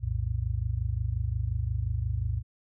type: tone cluster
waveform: sine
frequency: 62.9 / 88.6 / 114.2 Hz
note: B1 / F2 / A#2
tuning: +32 / +25 / -35 cents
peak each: -31 dBFS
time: 0-2.43 s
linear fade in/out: 50 ms
effects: none

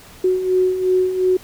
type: beating tone pair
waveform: sine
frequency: 367.6 / 370.4 Hz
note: F#4 / F#4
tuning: -11 / +2 cents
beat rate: 2.8 Hz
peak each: -22 / -15 dBFS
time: 0.24-1.37 s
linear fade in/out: 5 ms
effects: pink hiss -43 dBFS RMS until 1.43 s

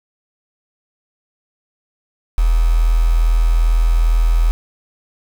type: tone with quantisation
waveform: sine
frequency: 41.2 Hz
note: E1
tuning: in tune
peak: -10 dBFS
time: 2.38-4.51 s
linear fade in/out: 0 ms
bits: 5
effects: none

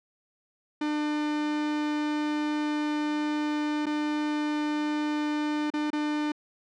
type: tone with dropouts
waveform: 45% pulse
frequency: 299.8 Hz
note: D4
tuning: 36 cents sharp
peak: -26 dBFS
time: 0.81-6.32 s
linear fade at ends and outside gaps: 5 ms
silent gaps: 3.858-3.865 / 5.703-5.737 / 5.904-5.93 s
effects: low-pass 4000 Hz 12 dB/octave

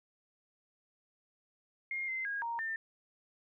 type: tone with pitch steps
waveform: sine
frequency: 2130 / 2071 / 1635 / 932 / 1798 Hz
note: C7 / C7 / G#6 / A#5 / A6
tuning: +30 / -18 / -28 / -1 / +37 cents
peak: -34 dBFS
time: 1.91-2.76 s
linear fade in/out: 2 ms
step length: 170 ms
effects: none

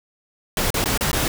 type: noise with dropouts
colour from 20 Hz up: pink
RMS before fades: -21 dBFS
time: 0.57-1.28 s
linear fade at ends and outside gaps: 1 ms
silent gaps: 0.704-0.742 / 0.841-0.858 / 0.976-1.009 / 1.115-1.13 s
effects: none

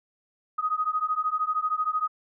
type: beating tone pair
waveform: sine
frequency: 1246 / 1259 Hz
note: D#6 / D#6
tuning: +2 / +20 cents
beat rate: 13 Hz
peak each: -27 dBFS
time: 0.58-2.08 s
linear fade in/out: 10 ms
effects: none

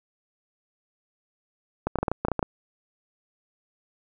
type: clicks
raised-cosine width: 1 ms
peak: -10 dBFS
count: 11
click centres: 1.87 / 1.957 / 1.987 / 2.03 / 2.082 / 2.116 / 2.25 / 2.284 / 2.317 / 2.393 / 2.428 s
effects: none

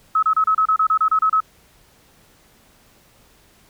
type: tone bursts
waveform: sine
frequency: 1286 Hz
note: E6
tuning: 43 cents flat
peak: -13 dBFS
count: 12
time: 0.15-1.404 s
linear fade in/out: 5 ms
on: 77 ms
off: 30 ms
effects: pink hiss -54 dBFS RMS until 3.69 s

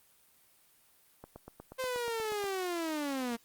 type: click train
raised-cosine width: 1 ms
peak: -31 dBFS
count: 11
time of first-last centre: 1.24-2.44 s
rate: 8.33 Hz
type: linear sweep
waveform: sawtooth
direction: down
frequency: 523.3 to 228.5 Hz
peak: -29 dBFS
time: 1.78-3.37 s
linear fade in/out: 20 ms
effects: white hiss -65 dBFS RMS until 3.44 s + Opus 32 kbps

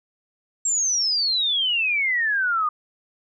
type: exponential sweep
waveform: sine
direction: down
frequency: 7600 to 1202 Hz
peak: -19 dBFS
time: 0.65-2.69 s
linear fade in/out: 5 ms
effects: none

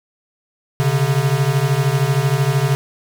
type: beating tone pair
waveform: square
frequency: 131.3 / 144.3 Hz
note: C3 / D3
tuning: +6 / -30 cents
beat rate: 13 Hz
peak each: -18 dBFS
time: 0.8-2.75 s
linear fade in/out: 0 ms
effects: none

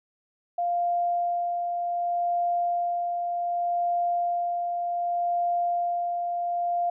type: tone with tremolo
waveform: sine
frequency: 698 Hz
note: F5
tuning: 1 cent flat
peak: -22 dBFS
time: 0.58-6.9 s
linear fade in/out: 5 ms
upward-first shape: sine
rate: 0.66 Hz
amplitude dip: 35%
effects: none

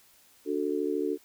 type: chord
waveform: sine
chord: D major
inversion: none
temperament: just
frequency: 293.7 / 367.1 / 440.5 Hz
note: D4 / F#4 / A4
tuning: 0 / -14 / +2 cents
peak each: -31 dBFS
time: 0.45-1.18 s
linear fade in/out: 50 ms
effects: white hiss -60 dBFS RMS until 1.24 s

